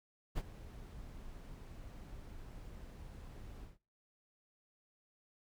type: noise with ADSR envelope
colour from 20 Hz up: brown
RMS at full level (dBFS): -34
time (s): 0.35-3.78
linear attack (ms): 26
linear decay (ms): 42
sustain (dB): -16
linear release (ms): 160
effects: noise-tail reverb RT60 0.4 s tail -25 dB re dry